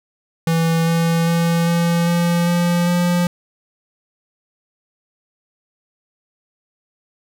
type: tone with pitch steps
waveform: square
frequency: 164.81 / 166.53 / 168.27 / 170.03 / 171.81 / 173.6 / 175.42 Hz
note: E3 / E3 / E3 / F3 / F3 / F3 / F3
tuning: 0 / +18 / +36 / -46 / -28 / -10 / +8 cents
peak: -15 dBFS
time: 0.47-3.27 s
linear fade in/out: 2 ms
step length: 400 ms
effects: none